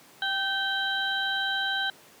harmonic tone with a mistuned harmonic, 784 Hz, G5, in tune, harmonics 1 / 2 / 4 / 5, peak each -34 / -28 / -32 / -33 dBFS, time 0.22-1.9 s, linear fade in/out 2 ms, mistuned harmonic 2, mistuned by -21 cents, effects pink hiss -53 dBFS RMS until 2.2 s + high-pass 200 Hz 12 dB/octave

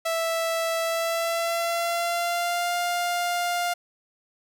sawtooth tone with pitch glide, 659 to 702.2 Hz, E5 to F5, -1 to +9 cents, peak -20 dBFS, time 0.05-3.74 s, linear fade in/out 10 ms, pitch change +110 cents, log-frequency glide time 0.83-2.75 s, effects none

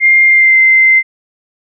sine tone with pitch glide, 2113 to 2077 Hz, C7 to C7, +16 to -13 cents, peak -4 dBFS, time 0-1.03 s, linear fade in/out 50 ms, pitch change -29 cents, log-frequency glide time 0.25-0.58 s, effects none

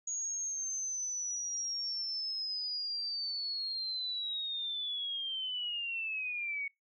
sine linear sweep, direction down, 6710 to 2217 Hz, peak -34 dBFS, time 0.07-6.68 s, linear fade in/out 5 ms, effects noise-tail reverb RT60 0.2 s tail -24 dB re dry

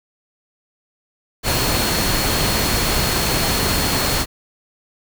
sine tone in noise, 4314 Hz, C#8, 48 cents flat, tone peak -26 dBFS, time 1.43-4.26 s, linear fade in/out 50 ms, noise pink, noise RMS -19 dBFS, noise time 1.43-4.26 s, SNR -10 dB, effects none

